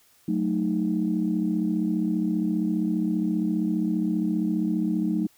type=chord; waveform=sine; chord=D# diminished; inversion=first; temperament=equal; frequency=185 / 220 / 311.1 Hz; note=F#3 / A3 / D#4; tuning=0 / 0 / 0 cents; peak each=-26 dBFS; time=0.28-5.27 s; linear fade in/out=5 ms; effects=tanh soft clip ceiling -13 dBFS + white hiss -60 dBFS RMS until 5.37 s